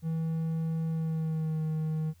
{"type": "tone with pitch glide", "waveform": "triangle", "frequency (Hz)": [161.9, 156.93], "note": ["E3", "D#3"], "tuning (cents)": [-31, 15], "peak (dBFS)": -26, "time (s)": [0.02, 2.14], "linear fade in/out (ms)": 50, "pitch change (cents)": -54, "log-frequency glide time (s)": [0.88, 1.62], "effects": ["added 85 Hz sine -57 dBFS peak until 2.2 s", "white hiss -68 dBFS RMS until 2.2 s"]}